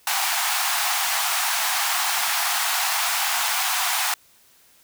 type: high-pass noise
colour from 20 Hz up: pink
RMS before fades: -23 dBFS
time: 0.07-4.14 s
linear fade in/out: 2 ms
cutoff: 700 Hz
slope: 96 dB/octave
effects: white hiss -56 dBFS RMS until 4.83 s